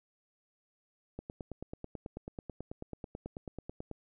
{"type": "click train", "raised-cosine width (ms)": 2, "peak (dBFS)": -27, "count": 26, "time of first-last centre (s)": [1.19, 3.913], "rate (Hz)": 9.18, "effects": []}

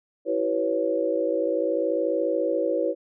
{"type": "chord", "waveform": "sine", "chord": "C# half-diminished seventh", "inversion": "first", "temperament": "equal with one note detuned", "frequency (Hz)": [329.6, 383.5, 493.9, 554.4], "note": ["E4", "G4", "B4", "C#5"], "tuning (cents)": [0, -38, 0, 0], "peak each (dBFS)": [-28, -30, -26, -26], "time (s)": [0.25, 2.95], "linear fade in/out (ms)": 50, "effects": []}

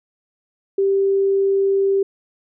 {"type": "tone", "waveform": "sine", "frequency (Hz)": 392, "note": "G4", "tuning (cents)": 0, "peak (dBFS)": -14, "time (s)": [0.78, 2.03], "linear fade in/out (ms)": 5, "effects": []}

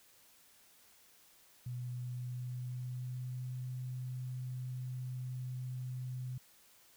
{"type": "tone with pitch glide", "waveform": "sine", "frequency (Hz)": [123.47, 127.01], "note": ["B2", "B2"], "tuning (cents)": [0, 49], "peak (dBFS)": -38, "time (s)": [1.66, 6.38], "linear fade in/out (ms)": 5, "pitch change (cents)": 49, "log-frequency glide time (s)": [1.82, 3.68], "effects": ["white hiss -64 dBFS RMS until 6.96 s"]}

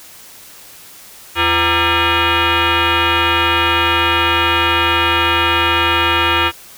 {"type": "tone with frequency modulation", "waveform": "sine", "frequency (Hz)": 766, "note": "G5", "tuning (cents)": -40, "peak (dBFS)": -11, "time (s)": [1.35, 6.52], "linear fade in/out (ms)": 50, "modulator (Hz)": 424, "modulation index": 5.9, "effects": ["white hiss -39 dBFS RMS until 6.77 s"]}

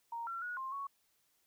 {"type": "tone with pitch steps", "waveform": "sine", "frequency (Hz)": [931, 1361, 1455, 1057, 1112], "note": ["A#5", "F6", "F#6", "C6", "C#6"], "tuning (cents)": [-2, -45, -29, 17, 5], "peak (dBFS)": -38, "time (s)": [0.12, 0.87], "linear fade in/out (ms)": 5, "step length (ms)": 150, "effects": ["white hiss -75 dBFS RMS until 1.46 s"]}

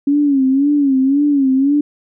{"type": "tone with vibrato", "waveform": "sine", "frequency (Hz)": 277.2, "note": "C#4", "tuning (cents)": 0, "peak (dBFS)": -10, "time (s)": [0.07, 1.81], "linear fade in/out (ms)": 5, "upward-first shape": "sine", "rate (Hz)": 1.9, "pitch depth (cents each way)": 99, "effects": []}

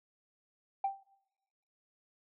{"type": "tone with exponential decay", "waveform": "sine", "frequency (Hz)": 784, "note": "G5", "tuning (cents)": 0, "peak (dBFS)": -25, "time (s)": [0.84, 1.03], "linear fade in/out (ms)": 5, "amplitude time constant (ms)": 40, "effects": ["noise-tail reverb RT60 1.0 s tail -25 dB re dry", "tanh soft clip ceiling -24 dBFS"]}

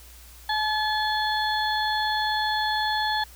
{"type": "harmonic tone", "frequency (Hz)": 859, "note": "A5", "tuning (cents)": -42, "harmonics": [1, 2, 4, 5], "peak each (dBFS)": [-25, -28, -31, -32], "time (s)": [0.49, 3.24], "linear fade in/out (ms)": 5, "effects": ["added 60 Hz sine -47 dBFS peak until 3.35 s", "white hiss -50 dBFS RMS until 3.35 s"]}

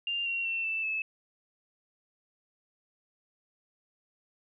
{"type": "tone with pitch steps", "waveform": "sine", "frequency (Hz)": [2794, 2746, 2699, 2652, 2607], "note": ["F7", "F7", "E7", "E7", "E7"], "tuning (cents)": [0, -30, 40, 10, -20], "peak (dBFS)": -29, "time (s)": [0.07, 1.02], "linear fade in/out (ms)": 2, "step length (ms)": 190, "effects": []}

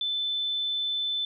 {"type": "tone", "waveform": "sine", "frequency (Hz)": 3520, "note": "A7", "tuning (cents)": 0, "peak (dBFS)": -26, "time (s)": [0.01, 1.25], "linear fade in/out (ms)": 2, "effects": []}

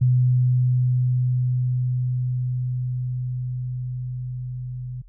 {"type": "tone with level ramp", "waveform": "sine", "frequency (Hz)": 125.5, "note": "B2", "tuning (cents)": 28, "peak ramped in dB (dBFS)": [-14, -29], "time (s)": [0.01, 5.02], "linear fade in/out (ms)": 10, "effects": ["added 40 Hz sine -44 dBFS peak until 5.08 s"]}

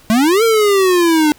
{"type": "exponential two-way sweep", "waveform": "square", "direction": "up then down", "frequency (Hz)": [211, 463.6, 296.8], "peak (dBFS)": -10, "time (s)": [0.1, 1.32], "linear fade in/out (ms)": 0, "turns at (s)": 0.43, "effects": ["pink hiss -46 dBFS RMS until 1.38 s"]}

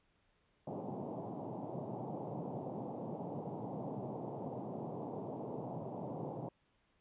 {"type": "band-pass noise", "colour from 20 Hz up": "pink", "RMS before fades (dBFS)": -43, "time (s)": [0.67, 6.49], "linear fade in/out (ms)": 5, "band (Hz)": [120, 900], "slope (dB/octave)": 48, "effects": ["pink hiss -75 dBFS RMS until 7 s", "resampled to 8000 Hz"]}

